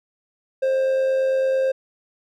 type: tone with amplitude modulation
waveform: triangle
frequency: 529 Hz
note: C5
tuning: 19 cents sharp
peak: -14 dBFS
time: 0.62-1.72 s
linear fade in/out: 10 ms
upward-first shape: sine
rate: 89 Hz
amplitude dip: 30%
effects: none